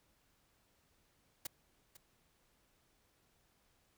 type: noise with echo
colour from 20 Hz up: white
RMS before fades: -41 dBFS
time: 1.45-1.47 s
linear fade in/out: 5 ms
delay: 500 ms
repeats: 1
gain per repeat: -15 dB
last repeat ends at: 1.97 s
effects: pink hiss -74 dBFS RMS until 3.97 s